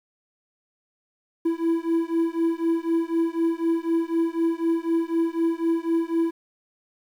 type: beating tone pair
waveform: triangle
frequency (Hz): 329.6 / 333.6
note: E4 / E4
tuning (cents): 0 / +21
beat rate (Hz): 4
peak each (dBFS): -22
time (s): 1.45-6.31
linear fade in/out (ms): 10
effects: 9-bit